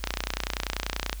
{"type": "click train", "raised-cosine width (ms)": 0.2, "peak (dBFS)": -9, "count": 34, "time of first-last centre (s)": [0.04, 1.129], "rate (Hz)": 30.3, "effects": ["added 49 Hz sine -34 dBFS peak until 1.2 s", "white hiss -49 dBFS RMS until 1.2 s"]}